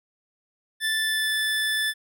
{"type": "tone with pitch glide", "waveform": "25% pulse", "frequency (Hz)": [1760, 1746.8], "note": ["A6", "A6"], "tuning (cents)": [0, -13], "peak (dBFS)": -19, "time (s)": [0.8, 1.94], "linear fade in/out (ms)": 50, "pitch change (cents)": -13, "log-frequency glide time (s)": [0.98, 1.33], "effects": []}